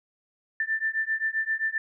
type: beating tone pair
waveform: sine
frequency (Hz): 1772 / 1779.6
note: A6 / A6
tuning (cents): +12 / +19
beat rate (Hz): 7.6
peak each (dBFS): -28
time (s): 0.6-1.78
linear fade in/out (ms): 2
effects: none